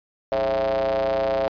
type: ring-modulated tone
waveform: square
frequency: 61.74 Hz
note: B1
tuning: in tune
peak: -18 dBFS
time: 0.32-1.48 s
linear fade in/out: 0 ms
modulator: 603 Hz
effects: resampled to 11025 Hz